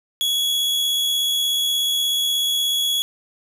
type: tone with amplitude modulation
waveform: 40% pulse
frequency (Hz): 3358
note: G#7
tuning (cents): +18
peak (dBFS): -16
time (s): 0.21-3.02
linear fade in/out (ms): 0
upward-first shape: sine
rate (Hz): 76.6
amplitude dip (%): 25
effects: none